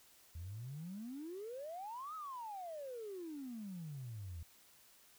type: exponential two-way sweep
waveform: triangle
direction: up then down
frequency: 77.78 to 1303 to 77.78 Hz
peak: -40 dBFS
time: 0.35-4.43 s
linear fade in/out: 5 ms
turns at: 2.15 s
effects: tanh soft clip ceiling -41 dBFS + white hiss -65 dBFS RMS until 5.18 s